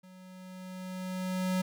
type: tone with level ramp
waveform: square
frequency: 185 Hz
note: F#3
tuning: in tune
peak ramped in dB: -52 to -27 dBFS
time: 0.03-1.62 s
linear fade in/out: 10 ms
effects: none